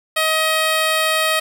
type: tone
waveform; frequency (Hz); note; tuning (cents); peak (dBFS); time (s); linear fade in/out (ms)
10% pulse; 632; D#5; +27; -7; 0.16-1.4; 10
effects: none